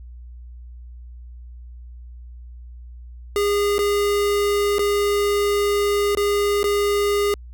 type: tone with dropouts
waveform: square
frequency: 408.3 Hz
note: G#4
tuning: 29 cents flat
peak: -18 dBFS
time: 3.36-7.34 s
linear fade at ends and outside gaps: 1 ms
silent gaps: 3.782-3.79 / 4.784-4.792 / 6.15-6.172 / 6.631-6.641 s
effects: added 60 Hz sine -36 dBFS peak until 7.53 s